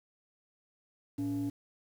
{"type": "tone pair together", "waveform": "sine", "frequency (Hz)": [112.75, 284.1], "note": ["A2", "C#4"], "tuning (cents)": [43, 43], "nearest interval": "octave + major third", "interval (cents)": 1600, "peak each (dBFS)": [-36, -30], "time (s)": [1.18, 1.5], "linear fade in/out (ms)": 10, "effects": ["tanh soft clip ceiling -28 dBFS", "9-bit"]}